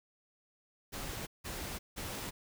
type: noise bursts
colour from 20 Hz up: pink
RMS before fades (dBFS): -41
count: 3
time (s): 0.92-2.31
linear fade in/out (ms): 20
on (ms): 350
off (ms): 170
effects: none